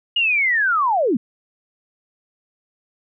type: linear sweep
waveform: sine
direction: down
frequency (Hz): 2892 to 199.1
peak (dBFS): -15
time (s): 0.16-1.17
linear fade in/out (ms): 5
effects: none